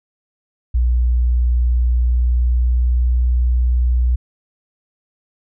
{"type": "tone with pitch glide", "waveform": "sine", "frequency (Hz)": [60.5, 61.17], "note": ["B1", "B1"], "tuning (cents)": [-35, -16], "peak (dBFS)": -12, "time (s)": [0.74, 4.16], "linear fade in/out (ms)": 10, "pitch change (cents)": 19, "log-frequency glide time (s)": [1.9, 3.18], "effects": []}